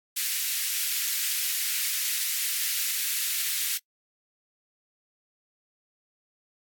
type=high-pass noise; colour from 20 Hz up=white; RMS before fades=-28 dBFS; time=0.16-3.78 s; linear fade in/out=10 ms; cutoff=1800 Hz; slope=24 dB/octave; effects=noise-tail reverb RT60 0.1 s tail -24 dB re dry + AAC 64 kbps